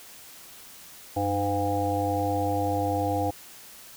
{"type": "harmonic tone with a mistuned harmonic", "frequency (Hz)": 101.1, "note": "G#2", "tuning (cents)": -46, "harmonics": [1, 3, 5, 7, 8], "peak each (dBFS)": [-30, -30, -30, -30, -30], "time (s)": [1.16, 3.31], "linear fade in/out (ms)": 10, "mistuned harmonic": 1, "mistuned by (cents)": -110, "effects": ["white hiss -47 dBFS RMS until 3.96 s"]}